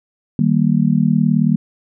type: chord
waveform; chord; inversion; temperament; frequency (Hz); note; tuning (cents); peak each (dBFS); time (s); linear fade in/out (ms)
sine; Eb major; none; just; 155.56 / 194.45 / 233.3; Eb3 / G3 / Bb3; 0 / -14 / +2; -16; 0.39-1.56; 2
effects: none